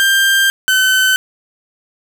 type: tone pair in turn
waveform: 30% pulse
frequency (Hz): 1585 / 1524.3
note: G6 / G6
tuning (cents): +19 / -49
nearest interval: minor second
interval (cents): 68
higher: first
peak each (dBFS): -7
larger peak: neither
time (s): 0-0.5 / 0.68-1.16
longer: first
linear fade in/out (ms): 0
effects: none